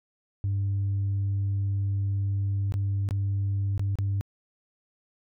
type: tone with dropouts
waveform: sine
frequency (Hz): 99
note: G2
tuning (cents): +18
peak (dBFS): -22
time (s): 0.44-4.21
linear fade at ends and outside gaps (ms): 0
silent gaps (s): 2.722-2.74 / 3.089-3.109 / 3.778-3.795 / 3.955-3.987
effects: tanh soft clip ceiling -22 dBFS